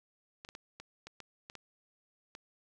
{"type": "clicks", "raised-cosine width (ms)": 0.2, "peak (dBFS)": -29, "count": 9, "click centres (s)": [0.449, 0.489, 0.551, 0.8, 1.07, 1.203, 1.499, 1.553, 2.351], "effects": []}